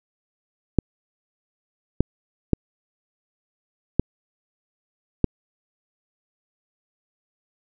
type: clicks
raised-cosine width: 3 ms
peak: -3 dBFS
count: 5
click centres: 0.787 / 2.006 / 2.533 / 3.996 / 5.243 s
effects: none